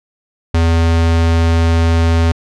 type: tone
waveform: square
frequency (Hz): 82.9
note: E2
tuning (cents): +10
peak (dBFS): -10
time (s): 0.54-2.32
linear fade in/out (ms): 5
effects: low-pass 6000 Hz 12 dB/octave